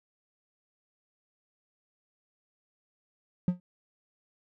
triangle tone with exponential decay, 178.8 Hz, F3, 41 cents sharp, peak -16 dBFS, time 3.48-3.6 s, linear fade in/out 2 ms, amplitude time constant 24 ms, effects tanh soft clip ceiling -13 dBFS

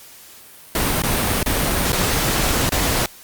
pink noise with dropouts, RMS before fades -19 dBFS, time 0.75-3.06 s, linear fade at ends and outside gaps 2 ms, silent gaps 1.021-1.035 / 1.43-1.46 / 1.921-1.929 / 2.693-2.72 s, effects white hiss -43 dBFS RMS until 3.23 s + Opus 48 kbps

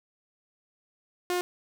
sawtooth tone, 357.3 Hz, F4, 40 cents sharp, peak -22 dBFS, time 1.3-1.41 s, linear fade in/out 0 ms, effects none

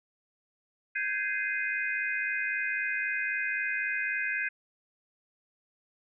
sine chord, Ab major seventh, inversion third, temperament just, 1557.4 / 1661.2 / 2077 / 2492 Hz, G6 / Ab6 / C7 / Eb7, -12 / 0 / -13 / +2 cents, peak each -34 dBFS, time 0.95-4.49 s, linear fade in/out 10 ms, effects none

